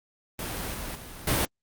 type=noise with level steps; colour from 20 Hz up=pink; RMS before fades=-33 / -35 / -42 / -24 dBFS; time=0.39-1.45 s; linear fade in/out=2 ms; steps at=0.74 / 0.95 / 1.27 s; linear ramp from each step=5 ms; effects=Opus 32 kbps